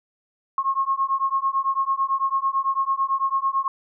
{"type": "beating tone pair", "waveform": "sine", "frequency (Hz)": [1078, 1087], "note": ["C#6", "C#6"], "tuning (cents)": [-49, -34], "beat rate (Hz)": 9, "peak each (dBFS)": -23, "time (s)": [0.58, 3.68], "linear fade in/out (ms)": 2, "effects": []}